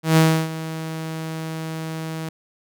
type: tone with ADSR envelope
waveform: sawtooth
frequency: 160.3 Hz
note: E3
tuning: 48 cents flat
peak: -7 dBFS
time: 0.03-2.29 s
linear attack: 140 ms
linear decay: 310 ms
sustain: -16 dB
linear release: 3 ms
effects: none